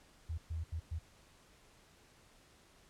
sine tone bursts at uneven times, 81 Hz, E2, 30 cents flat, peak -36 dBFS, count 4, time 0.29-0.38 / 0.5-0.64 / 0.72-0.8 / 0.91-0.99 s, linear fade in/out 10 ms, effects pink hiss -64 dBFS RMS until 2.89 s + low-pass 10000 Hz 12 dB/octave

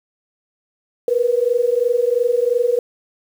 sine tone pair together, 472.1 / 495 Hz, A#4 / B4, +22 / +4 cents, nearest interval minor second, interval 82 cents, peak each -17 dBFS, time 1.08-2.79 s, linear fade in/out 2 ms, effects 7-bit

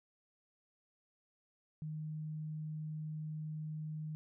sine tone, 154.6 Hz, D#3, 11 cents flat, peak -39 dBFS, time 1.82-4.15 s, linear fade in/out 0 ms, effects none

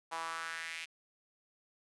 sawtooth tone with high-pass filter sweep, 164.1 Hz, E3, 8 cents flat, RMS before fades -41 dBFS, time 0.11-0.86 s, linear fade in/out 20 ms, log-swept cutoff 890 to 2500 Hz, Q 3.1, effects resampled to 24000 Hz + 10-bit

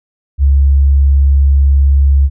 sine tone, 69.3 Hz, C#2, in tune, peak -5 dBFS, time 0.38-2.3 s, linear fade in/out 50 ms, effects none

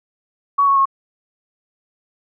sine tone with pitch steps, 1124 / 1106 / 1088.2 Hz, C#6 / C#6 / C#6, +24 / -4 / -32 cents, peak -11 dBFS, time 0.58-0.856 s, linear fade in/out 10 ms, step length 92 ms, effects none

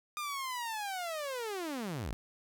sawtooth linear sweep, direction down, 1222 to 39.82 Hz, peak -32 dBFS, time 0.17-2.13 s, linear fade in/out 0 ms, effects none

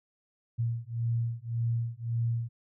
sine beating tone pair, 115.7 / 117.5 Hz, A#2 / A#2, -13 / +14 cents, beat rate 1.8 Hz, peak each -31 dBFS, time 0.58-2.49 s, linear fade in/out 20 ms, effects none

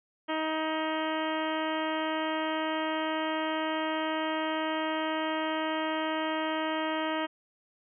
harmonic tone, 314.9 Hz, D#4, 21 cents sharp, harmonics 1 / 2 / 3 / 4 / 5 / 6 / 7 / 8 / 9 / 10, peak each -33 / -34 / -35 / -38 / -41 / -40 / -44 / -47 / -44 / -42 dBFS, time 0.28-7.27 s, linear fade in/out 20 ms, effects none

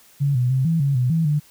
sine tone with pitch steps, 141.3 / 124.1 / 131.4 / 164.5 / 139.7 / 125.1 / 163.4 / 148.5 Hz, C#3 / B2 / C3 / E3 / C#3 / B2 / E3 / D3, +34 / +9 / +8 / -3 / +14 / +23 / -15 / +20 cents, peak -16 dBFS, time 0.2-1.4 s, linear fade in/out 20 ms, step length 150 ms, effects white hiss -52 dBFS RMS until 1.5 s

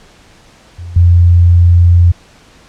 sine tone with level steps, 86.9 Hz, F2, 8 cents flat, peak -23 / -3 dBFS, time 0.78-2.12 s, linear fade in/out 10 ms, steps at 0.96 s, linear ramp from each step 5 ms, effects pink hiss -43 dBFS RMS until 2.68 s + low-pass 7000 Hz 12 dB/octave

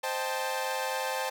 sawtooth chord, A half-diminished seventh, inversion first, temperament equal with one note detuned, 523.3 / 622.3 / 789 / 880 Hz, C5 / Eb5 / G5 / A5, 0 / 0 / +11 / 0 cents, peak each -30 / -36 / -33 / -30 dBFS, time 0.03-1.3 s, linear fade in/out 10 ms, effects none

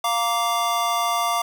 square chord, Bb major, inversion second, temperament just, 699.2 / 932.3 / 1165.4 Hz, F5 / Bb5 / D6, +2 / 0 / -14 cents, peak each -25 / -28 / -24 dBFS, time 0.04-1.42 s, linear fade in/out 5 ms, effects none

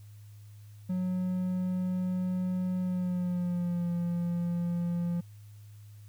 triangle tone with pitch glide, 183.1 to 172.82 Hz, F#3 to F3, -18 to -18 cents, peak -26 dBFS, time 0.89-5.21 s, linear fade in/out 10 ms, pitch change -100 cents, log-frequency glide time 2.8-3.91 s, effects added 104 Hz sine -47 dBFS peak until 6.08 s + white hiss -65 dBFS RMS until 6.08 s

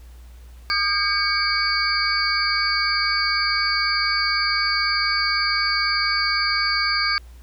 sine tone cluster, 1221 / 1605 / 2249 / 4502 / 4795 Hz, D#6 / G6 / C#7 / C#8 / D8, -33 / +40 / +24 / +26 / +35 cents, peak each -25 dBFS, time 0.7-7.18 s, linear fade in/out 0 ms, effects added 60 Hz sine -40 dBFS peak until 7.42 s + pink hiss -55 dBFS RMS until 7.42 s

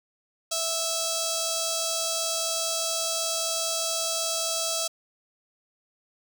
5% pulse tone with notch filter, 657 Hz, E5, 6 cents flat, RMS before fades -28 dBFS, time 0.51-4.88 s, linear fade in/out 10 ms, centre 2000 Hz, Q 0.63, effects none

